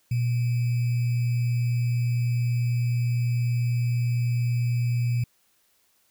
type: tone with sample-and-hold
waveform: sine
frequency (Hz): 120.5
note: B2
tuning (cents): -42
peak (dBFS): -21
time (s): 0.11-5.24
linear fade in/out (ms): 5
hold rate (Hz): 2450
effects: white hiss -66 dBFS RMS until 6.1 s